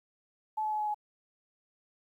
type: tone with pitch steps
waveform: sine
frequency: 864 / 858 / 852.1 / 846.2 / 840.4 Hz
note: A5 / A5 / G#5 / G#5 / G#5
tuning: -32 / -44 / +44 / +32 / +20 cents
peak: -29 dBFS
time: 0.57-0.945 s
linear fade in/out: 10 ms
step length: 75 ms
effects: 11-bit